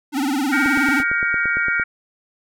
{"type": "tone with vibrato", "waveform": "square", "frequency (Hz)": 277.2, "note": "C#4", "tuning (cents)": 0, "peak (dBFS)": -19, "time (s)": [0.12, 1.04], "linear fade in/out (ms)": 50, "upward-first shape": "sine", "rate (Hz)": 19, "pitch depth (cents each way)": 150}
{"type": "chord", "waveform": "sine", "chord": "G half-diminished seventh", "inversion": "third", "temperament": "just", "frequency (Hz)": [1411.2, 1568, 1881.6, 2258], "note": ["F6", "G6", "Bb6", "Db7"], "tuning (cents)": [18, 0, 16, 31], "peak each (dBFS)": [-20, -25, -25, -23], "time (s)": [0.52, 1.84], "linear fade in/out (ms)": 10}
{"type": "click train", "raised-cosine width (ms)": 2, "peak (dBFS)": -18, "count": 11, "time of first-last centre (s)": [0.66, 1.798], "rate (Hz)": 8.79}
{"effects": []}